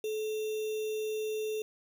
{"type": "tone with sample-and-hold", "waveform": "sine", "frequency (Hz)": 432.2, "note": "A4", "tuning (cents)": -31, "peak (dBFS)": -31, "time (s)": [0.04, 1.62], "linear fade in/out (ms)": 2, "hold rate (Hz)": 3150, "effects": []}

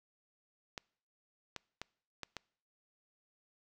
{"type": "clicks", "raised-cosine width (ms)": 0.2, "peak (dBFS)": -23, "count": 5, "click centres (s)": [0.778, 1.563, 1.816, 2.233, 2.367], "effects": ["noise-tail reverb RT60 0.6 s tail -26 dB re dry"]}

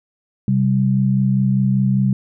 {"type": "tone pair together", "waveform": "sine", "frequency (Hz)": [130.5, 195.53], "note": ["C3", "G3"], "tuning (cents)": [-4, -4], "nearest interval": "perfect fifth", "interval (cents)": 700, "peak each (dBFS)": -16, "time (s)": [0.48, 2.13], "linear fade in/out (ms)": 2, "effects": []}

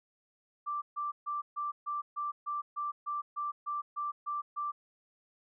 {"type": "tone bursts", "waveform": "sine", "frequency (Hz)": 1174.7, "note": "D6", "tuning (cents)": 0, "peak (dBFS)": -32, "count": 14, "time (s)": [0.66, 4.72], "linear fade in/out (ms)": 20, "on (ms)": 160, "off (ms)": 140, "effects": []}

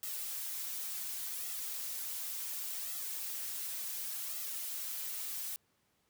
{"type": "noise with flanger", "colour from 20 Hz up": "blue", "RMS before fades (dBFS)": -40, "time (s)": [0.03, 5.56], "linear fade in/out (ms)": 0, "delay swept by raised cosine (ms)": [1.5, 7.4], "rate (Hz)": 0.69, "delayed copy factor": 0.7, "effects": ["pink hiss -75 dBFS RMS until 6.09 s", "high-pass 80 Hz 12 dB/octave"]}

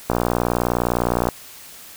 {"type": "click train", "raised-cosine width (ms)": 1, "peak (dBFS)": -4, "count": 72, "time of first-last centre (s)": [0.1, 1.287], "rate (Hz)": 59.8, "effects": ["white hiss -41 dBFS RMS until 1.96 s"]}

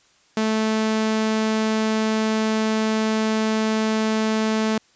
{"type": "tone", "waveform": "sawtooth", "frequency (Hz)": 218.7, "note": "A3", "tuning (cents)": -10, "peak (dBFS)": -15, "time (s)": [0.37, 4.78], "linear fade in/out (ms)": 2, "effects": ["white hiss -58 dBFS RMS until 4.95 s", "resampled to 16000 Hz"]}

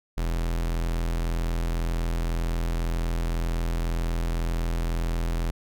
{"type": "tone", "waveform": "45% pulse", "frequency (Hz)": 41.92, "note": "E1", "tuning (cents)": 30, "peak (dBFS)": -24, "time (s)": [0.17, 5.51], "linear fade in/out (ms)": 10, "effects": []}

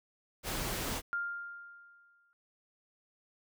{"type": "noise", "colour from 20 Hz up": "pink", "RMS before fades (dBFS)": -36, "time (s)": [0.43, 1.02], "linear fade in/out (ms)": 50}
{"type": "tone with exponential decay", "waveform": "sine", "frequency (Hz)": 1400, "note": "F6", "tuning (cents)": 4, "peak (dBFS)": -30, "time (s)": [1.13, 2.33], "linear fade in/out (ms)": 0, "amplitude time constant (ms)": 260}
{"effects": []}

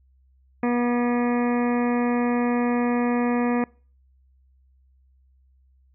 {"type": "harmonic tone with a mistuned harmonic", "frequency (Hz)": 241.7, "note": "B3", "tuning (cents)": -37, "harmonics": [1, 2, 3, 4, 5, 7, 8, 9, 10], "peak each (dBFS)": [-21, -27, -31, -33, -35, -38, -39, -40, -41], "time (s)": [0.63, 3.64], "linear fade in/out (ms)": 2, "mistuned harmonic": 10, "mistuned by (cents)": 19, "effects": ["noise-tail reverb RT60 0.4 s tail -25 dB re dry", "added 65 Hz sine -56 dBFS peak until 5.94 s"]}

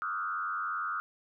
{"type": "tone with frequency modulation", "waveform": "sine", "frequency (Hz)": 1318.5, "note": "E6", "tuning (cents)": 0, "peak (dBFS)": -31, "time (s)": [0.02, 1], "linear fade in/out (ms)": 0, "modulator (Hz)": 91.2, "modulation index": 1.5, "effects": []}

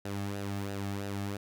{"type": "tone with flanger", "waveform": "sawtooth", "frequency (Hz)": 99.9, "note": "G2", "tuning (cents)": 33, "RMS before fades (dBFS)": -36, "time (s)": [0.05, 1.37], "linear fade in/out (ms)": 5, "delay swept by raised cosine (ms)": [0.89, 2.09], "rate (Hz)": 3, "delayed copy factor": -0.55, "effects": []}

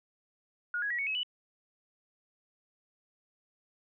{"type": "tone with pitch steps", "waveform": "sine", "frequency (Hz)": [1440, 1663.7, 1922.2, 2221, 2566, 2964], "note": ["F#6", "G#6", "B6", "C#7", "E7", "F#7"], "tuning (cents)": [-47, 3, -47, 3, -47, 2], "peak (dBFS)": -30, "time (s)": [0.74, 1.232], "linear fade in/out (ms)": 2, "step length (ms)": 82, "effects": []}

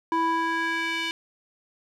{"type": "tone with band-pass filter sweep", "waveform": "square", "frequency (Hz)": 329.6, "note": "E4", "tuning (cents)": 0, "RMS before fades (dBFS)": -26, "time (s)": [0.12, 1.11], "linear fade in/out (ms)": 0, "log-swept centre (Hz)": [860, 2900], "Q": 2.1, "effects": []}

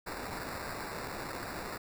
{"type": "noise with sample-and-hold", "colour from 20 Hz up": "blue", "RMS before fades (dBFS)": -40, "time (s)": [0.06, 1.78], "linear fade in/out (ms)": 10, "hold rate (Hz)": 3150, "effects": []}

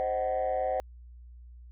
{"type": "chord", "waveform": "sine", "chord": "C diminished", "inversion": "none", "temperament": "equal with one note detuned", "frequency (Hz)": [523.3, 622.3, 749.5], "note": ["C5", "Eb5", "Gb5"], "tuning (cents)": [0, 0, 22], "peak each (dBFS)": [-29, -31, -29], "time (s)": [0, 0.8], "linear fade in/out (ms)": 0, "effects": ["tanh soft clip ceiling -22 dBFS", "added 60 Hz sine -46 dBFS peak until 1.71 s"]}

